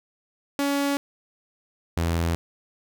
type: tone pair in turn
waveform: sawtooth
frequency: 281.8 / 83.78 Hz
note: C#4 / E2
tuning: +29 / +29 cents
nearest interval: octave + major sixth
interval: 2100 cents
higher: first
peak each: -18 dBFS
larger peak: neither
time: 0.59-0.97 / 1.97-2.35 s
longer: neither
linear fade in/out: 0 ms
effects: none